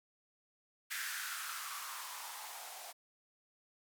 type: noise with band-pass filter sweep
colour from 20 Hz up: violet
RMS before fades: -44 dBFS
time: 0.9-2.93 s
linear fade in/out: 20 ms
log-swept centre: 1700 to 680 Hz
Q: 4.4
effects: none